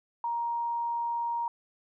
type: tone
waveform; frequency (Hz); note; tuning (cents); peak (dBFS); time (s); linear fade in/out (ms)
sine; 939; A#5; +12; -28; 0.24-1.48; 2
effects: none